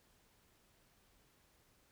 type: silence
effects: pink hiss -71 dBFS RMS until 1.91 s